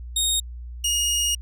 20% pulse tone pair in turn, 3726 / 2864 Hz, A#7 / F7, -2 / +43 cents, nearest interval perfect fourth, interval 455 cents, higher first, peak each -14 / -15 dBFS, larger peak first, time 0.16-0.4 / 0.84-1.35 s, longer second, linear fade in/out 5 ms, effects added 60 Hz sine -33 dBFS peak until 1.41 s

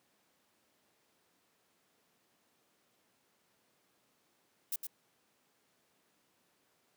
violet noise with echo, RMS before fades -35 dBFS, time 4.72-4.76 s, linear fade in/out 5 ms, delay 110 ms, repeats 1, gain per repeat -6 dB, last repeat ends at 4.87 s, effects pink hiss -73 dBFS RMS until 6.96 s + high-pass 200 Hz 12 dB/octave

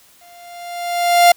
45% pulse tone with exponential growth, 698 Hz, F5, 1 cent flat, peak -5 dBFS, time 0.21-1.32 s, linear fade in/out 5 ms, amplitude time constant 240 ms, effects white hiss -50 dBFS RMS until 1.36 s

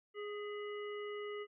harmonic tone with a mistuned harmonic, 415.3 Hz, G#4, in tune, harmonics 1 / 3 / 5 / 7, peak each -41 / -50 / -51 / -55 dBFS, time 0.14-1.47 s, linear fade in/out 50 ms, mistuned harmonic 5, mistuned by -48 cents, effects none

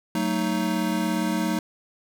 square chord, D# diminished, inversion first, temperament just, 186.68 / 224 / 311.1 Hz, F#3 / A3 / D#4, +16 / +31 / 0 cents, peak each -28 dBFS, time 0.15-1.59 s, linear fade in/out 2 ms, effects none

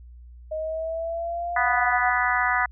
sine linear sweep, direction up, 622.3 to 740 Hz, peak -26 dBFS, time 0.51-2.1 s, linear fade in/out 10 ms
harmonic tone, 246.9 Hz, B3, in tune, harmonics 3 / 4 / 5 / 6 / 7 / 8, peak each -27 / -27 / -27 / -27 / -27 / -27 dBFS, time 1.56-2.66 s, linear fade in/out 5 ms
effects added 60 Hz sine -42 dBFS peak until 2.71 s

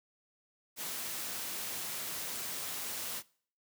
white noise, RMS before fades -39 dBFS, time 0.76-3.23 s, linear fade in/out 50 ms, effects noise-tail reverb RT60 0.5 s tail -22 dB re dry + high-pass 100 Hz 12 dB/octave

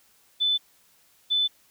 sine tone pair in turn, 3508 / 3508 Hz, A7 / A7, -6 / -6 cents, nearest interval unison, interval 0 cents, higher neither, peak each -20 dBFS, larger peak neither, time 0.4-0.58 / 1.3-1.48 s, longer neither, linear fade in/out 20 ms, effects white hiss -61 dBFS RMS until 1.7 s

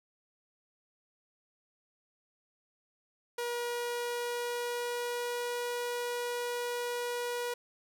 sawtooth tone with pitch glide, 479.4 to 483.6 Hz, A#4 to B4, +48 to -36 cents, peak -29 dBFS, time 3.38-7.54 s, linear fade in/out 5 ms, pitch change +16 cents, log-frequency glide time 3.49-5.62 s, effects none

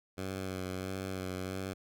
10% pulse tone with vibrato, 94 Hz, F#2, 28 cents sharp, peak -28 dBFS, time 0.17-1.74 s, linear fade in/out 20 ms, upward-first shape sine, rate 1.5 Hz, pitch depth 28 cents each way, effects none

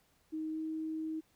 sine tone with pitch glide, 314.1 to 316.5 Hz, D#4 to D#4, +16 to +30 cents, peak -35 dBFS, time 0.32-1.21 s, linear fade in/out 20 ms, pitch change +14 cents, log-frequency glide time 0.52-0.58 s, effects pink hiss -71 dBFS RMS until 1.35 s

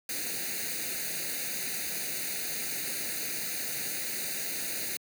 white noise with comb filter, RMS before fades -34 dBFS, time 0.09-4.97 s, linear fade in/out 2 ms, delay 0.46 ms, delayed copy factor +0.85, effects high-pass 150 Hz 12 dB/octave

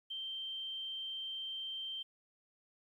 sine tone, 3136 Hz, G7, in tune, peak -39 dBFS, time 0.1-2.03 s, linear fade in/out 10 ms, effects 12-bit

